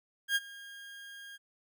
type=tone with ADSR envelope; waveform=30% pulse; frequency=1620 Hz; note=G#6; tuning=43 cents flat; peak=-22 dBFS; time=0.28-1.38 s; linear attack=76 ms; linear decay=36 ms; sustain=-21 dB; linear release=29 ms; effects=none